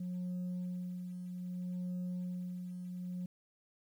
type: tone with tremolo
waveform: sine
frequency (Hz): 180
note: F#3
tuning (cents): -47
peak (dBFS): -33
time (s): 0-3.26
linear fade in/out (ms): 5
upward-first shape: sine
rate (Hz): 0.63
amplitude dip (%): 55
effects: tanh soft clip ceiling -35 dBFS + 11-bit